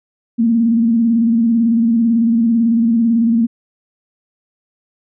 sine tone with vibrato, 230 Hz, A#3, 23 cents flat, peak -10 dBFS, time 0.38-3.47 s, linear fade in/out 20 ms, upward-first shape square, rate 18 Hz, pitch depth 48 cents each way, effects none

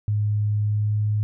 sine tone with pitch glide, 104.8 to 105.59 Hz, G#2 to G#2, +16 to +29 cents, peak -19 dBFS, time 0.08-1.23 s, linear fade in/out 0 ms, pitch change +13 cents, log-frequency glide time 0.6-0.98 s, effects none

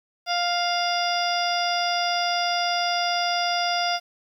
harmonic tone, 701 Hz, F5, 6 cents sharp, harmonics 1 / 2 / 3 / 4 / 5 / 7 / 8, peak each -24 / -30 / -33 / -33 / -32 / -29 / -36 dBFS, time 0.26-4 s, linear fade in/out 50 ms, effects 9-bit

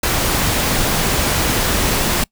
pink noise, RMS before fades -17 dBFS, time 0.03-2.24 s, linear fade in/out 5 ms, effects noise-tail reverb RT60 0.1 s tail -25 dB re dry

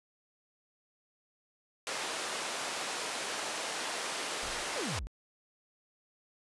pink band-pass noise, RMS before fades -37 dBFS, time 1.87-4.99 s, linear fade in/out 0 ms, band 510 to 10000 Hz, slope 12 dB/octave
brown noise with exponential decay, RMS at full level -43 dBFS, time 4.43-4.94 s, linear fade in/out 0 ms, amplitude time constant 110 ms
triangle exponential sweep, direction down, 622.3 to 39.94 Hz, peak -34 dBFS, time 4.76-5.07 s, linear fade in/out 0 ms
effects resampled to 24000 Hz

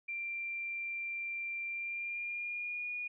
sine tone with pitch glide, 2366 to 2445 Hz, D7 to D#7, +12 to -31 cents, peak -36 dBFS, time 0.08-3.08 s, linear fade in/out 10 ms, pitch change +57 cents, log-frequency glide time 1.66-2.91 s, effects none

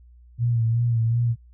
sine tone with vibrato, 116.54 Hz, A#2, in tune, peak -18 dBFS, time 0.38-1.36 s, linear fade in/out 50 ms, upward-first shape sine, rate 2.7 Hz, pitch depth 48 cents each way, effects added 60 Hz sine -47 dBFS peak until 1.53 s

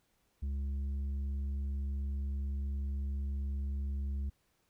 triangle tone with tanh clipping, 69.3 Hz, C#2, in tune, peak -34 dBFS, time 0.42-4.3 s, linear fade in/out 10 ms, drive 10 dB, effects pink hiss -75 dBFS RMS until 4.69 s

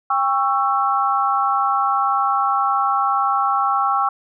sine chord, C# diminished, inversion second, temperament just, 798.3 / 1108.7 / 1330.5 Hz, G5 / C#6 / E6, +31 / 0 / +16 cents, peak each -20 dBFS, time 0.1-4.09 s, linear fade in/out 5 ms, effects none

